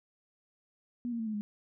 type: tone with pitch steps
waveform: sine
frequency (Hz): 241.8 / 232.8 / 224 / 215.7 / 207.6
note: B3 / A#3 / A3 / A3 / G#3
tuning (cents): -36 / -2 / +31 / -34 / 0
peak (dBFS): -32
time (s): 1.05-1.41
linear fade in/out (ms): 0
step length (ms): 72
effects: none